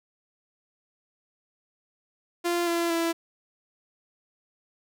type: tone with pitch steps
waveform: sawtooth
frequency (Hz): 346.2 / 339.9 / 333.6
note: F4 / F4 / E4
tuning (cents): -15 / -47 / +21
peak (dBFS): -20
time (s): 2.44-3.13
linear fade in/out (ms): 20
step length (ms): 230
effects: none